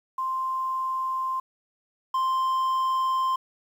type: tone pair in turn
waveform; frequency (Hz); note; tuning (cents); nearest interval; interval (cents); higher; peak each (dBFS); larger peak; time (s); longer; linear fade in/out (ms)
sine / triangle; 1046.5 / 1046.5; C6 / C6; 0 / 0; unison; 0; neither; -25 / -20; second; 0.18-1.4 / 2.14-3.36; neither; 5
effects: 9-bit